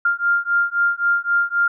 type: beating tone pair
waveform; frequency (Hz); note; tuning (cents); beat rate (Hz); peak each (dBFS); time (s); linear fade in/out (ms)
sine; 1396.9 / 1400.7; F6 / F6; 0 / +5; 3.8; -19; 0.05-1.68; 5
effects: none